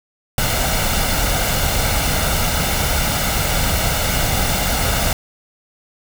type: noise with comb filter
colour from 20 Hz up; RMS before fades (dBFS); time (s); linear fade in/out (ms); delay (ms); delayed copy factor
pink; -18; 0.38-5.13; 2; 1.4; +0.55
effects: none